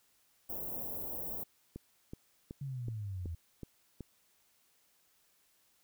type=band-stop noise; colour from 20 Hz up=white; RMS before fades=-40 dBFS; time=0.49-1.44 s; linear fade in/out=10 ms; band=730 to 15000 Hz; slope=24 dB/octave
type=click train; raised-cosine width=3 ms; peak=-30 dBFS; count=7; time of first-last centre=1.76-4.007 s; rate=2.67 Hz
type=exponential sweep; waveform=sine; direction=down; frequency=142.7 to 81 Hz; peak=-37 dBFS; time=2.61-3.35 s; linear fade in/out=5 ms
effects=white hiss -71 dBFS RMS until 5.83 s